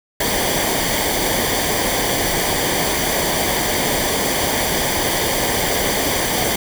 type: noise with comb filter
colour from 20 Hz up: pink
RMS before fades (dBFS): -19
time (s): 0.2-6.56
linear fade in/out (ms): 5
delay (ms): 0.75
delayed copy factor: -0.65
effects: none